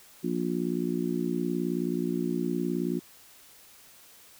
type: harmonic tone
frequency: 59.1 Hz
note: A#1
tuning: 24 cents sharp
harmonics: 3 / 4 / 5 / 6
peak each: -32 / -32 / -32 / -32 dBFS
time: 0.23-3 s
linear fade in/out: 20 ms
effects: white hiss -54 dBFS RMS until 4.39 s